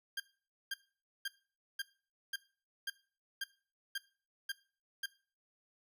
20% pulse tone bursts, 1600 Hz, G6, 35 cents sharp, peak -31 dBFS, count 10, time 0.17-5.06 s, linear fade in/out 5 ms, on 30 ms, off 510 ms, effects noise-tail reverb RT60 0.4 s tail -19 dB re dry

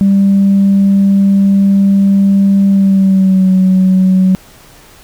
sine tone with pitch glide, 196.9 to 187.03 Hz, G3 to F#3, +8 to +19 cents, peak -4 dBFS, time 0.01-4.35 s, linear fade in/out 0 ms, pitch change -89 cents, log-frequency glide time 2.68-3.51 s, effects tanh soft clip ceiling -2 dBFS + pink hiss -40 dBFS RMS until 5.03 s

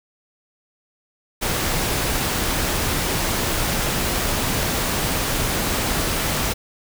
pink noise, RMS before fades -22 dBFS, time 1.41-6.54 s, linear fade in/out 20 ms, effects none

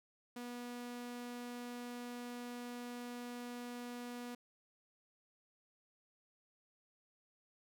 sawtooth tone, 242.9 Hz, B3, 29 cents flat, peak -40 dBFS, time 0.36-4.35 s, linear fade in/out 5 ms, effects none

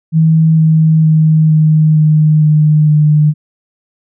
sine tone with pitch steps, 160.2 / 158.63 / 157.08 / 155.55 / 154.03 / 152.52 / 151.03 Hz, E3 / D#3 / D#3 / D#3 / D#3 / D#3 / D3, -49 / +34 / +17 / 0 / -17 / -34 / +49 cents, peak -5 dBFS, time 0.12-3.34 s, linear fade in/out 50 ms, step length 460 ms, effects none

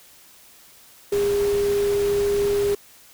sine tone in noise, 405.4 Hz, G#4, 42 cents flat, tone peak -18 dBFS, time 1.12-2.75 s, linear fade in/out 5 ms, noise pink, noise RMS -33 dBFS, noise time 1.12-2.75 s, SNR +12 dB, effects white hiss -50 dBFS RMS until 3.13 s

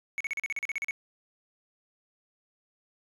triangle tone bursts, 2217 Hz, C#7, in tune, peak -27 dBFS, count 12, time 0.18-0.909 s, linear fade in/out 0 ms, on 25 ms, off 39 ms, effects resampled to 32000 Hz

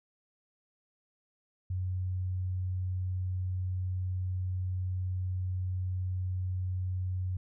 sine tone, 92.1 Hz, F#2, 7 cents flat, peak -30 dBFS, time 1.7-7.37 s, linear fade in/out 5 ms, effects none

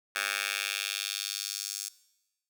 10% pulse tone with high-pass filter sweep, 100 Hz, G2, 35 cents sharp, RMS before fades -34 dBFS, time 0.15-1.89 s, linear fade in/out 10 ms, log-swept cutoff 1700 to 6400 Hz, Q 1.5, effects noise-tail reverb RT60 1.0 s tail -20 dB re dry

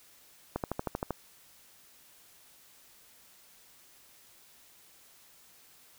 click train, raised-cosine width 1 ms, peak -17 dBFS, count 8, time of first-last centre 0.56-1.107 s, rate 12.8 Hz, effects white hiss -59 dBFS RMS until 5.98 s

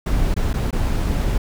brown noise with dropouts, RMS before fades -19 dBFS, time 0.06-1.38 s, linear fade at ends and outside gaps 5 ms, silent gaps 0.342-0.364 / 0.531-0.539 / 0.709-0.727 s, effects none

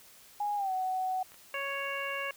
sine tone with pitch glide, 825 to 747.8 Hz, G#5 to F#5, -12 to +18 cents, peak -29 dBFS, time 0.4-1.23 s, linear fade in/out 5 ms, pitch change -170 cents, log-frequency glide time 0.56-0.72 s
clicks, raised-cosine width 0.3 ms, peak -37 dBFS, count 2, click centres 1.319 / 1.343 s
harmonic tone, 555 Hz, C#5, 2 cents sharp, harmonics 1 / 2 / 3 / 4 / 5, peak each -39 / -39 / -39 / -39 / -39 dBFS, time 1.54-2.31 s, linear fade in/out 2 ms
effects white hiss -56 dBFS RMS until 2.36 s

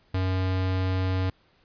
square tone, 93.4 Hz, F#2, 17 cents sharp, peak -24 dBFS, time 0.14-1.3 s, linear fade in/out 5 ms, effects pink hiss -63 dBFS RMS until 1.64 s + resampled to 11025 Hz

